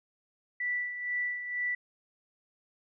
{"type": "tone with tremolo", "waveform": "sine", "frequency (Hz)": 1967, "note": "B6", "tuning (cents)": -7, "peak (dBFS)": -28, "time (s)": [0.6, 1.75], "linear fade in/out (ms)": 5, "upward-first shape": "sine", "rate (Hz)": 2.1, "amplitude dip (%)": 60, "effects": []}